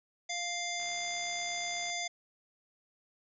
harmonic tone, 698.5 Hz, F5, in tune, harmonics 1 / 3 / 5 / 7 / 9 / 10, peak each -40 / -38 / -41 / -43 / -42 / -44 dBFS, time 0.29-2.08 s, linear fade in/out 10 ms
click train, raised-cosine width 0.3 ms, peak -36 dBFS, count 76, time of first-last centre 0.8-1.9 s, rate 68.2 Hz
effects none

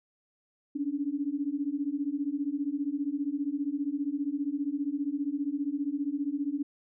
sine beating tone pair, 277.5 / 292.5 Hz, C#4 / D4, +2 / -7 cents, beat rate 15 Hz, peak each -32 / -31 dBFS, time 0.75-6.63 s, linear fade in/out 10 ms, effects none

